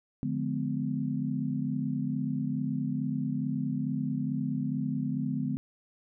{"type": "chord", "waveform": "sine", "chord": "D diminished seventh", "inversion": "none", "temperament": "just", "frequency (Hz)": [146.83, 176.2, 211.4, 253.7], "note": ["D3", "F3", "Ab3", "Cb4"], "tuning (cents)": [0, 16, 31, 47], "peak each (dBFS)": [-33, -38, -34, -32], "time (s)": [0.23, 5.57], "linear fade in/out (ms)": 0, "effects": []}